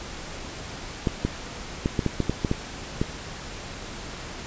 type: clicks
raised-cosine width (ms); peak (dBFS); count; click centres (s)
3; -9; 10; 1.072 / 1.25 / 1.859 / 1.992 / 2.063 / 2.203 / 2.296 / 2.448 / 2.514 / 3.015
effects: pink hiss -37 dBFS RMS until 4.46 s + resampled to 16000 Hz